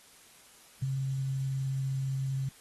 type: tone with quantisation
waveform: sine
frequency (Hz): 134.4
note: C3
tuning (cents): +47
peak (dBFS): -29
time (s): 0.82-2.49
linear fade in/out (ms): 5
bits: 9
effects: white hiss -57 dBFS RMS until 2.6 s + AAC 32 kbps